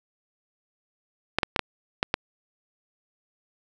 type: clicks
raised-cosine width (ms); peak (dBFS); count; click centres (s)
0.3; -5; 6; 1.386 / 1.432 / 1.562 / 1.593 / 2.029 / 2.141
effects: none